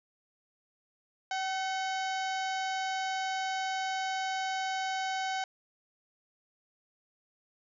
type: harmonic tone with a mistuned harmonic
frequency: 762 Hz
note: G5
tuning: 49 cents flat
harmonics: 1 / 2 / 3 / 4 / 5 / 6 / 7 / 8 / 9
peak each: -32 / -38 / -42 / -44 / -46 / -48 / -49 / -50 / -51 dBFS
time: 1.31-5.44 s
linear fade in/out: 2 ms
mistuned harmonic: 3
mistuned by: -71 cents
effects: none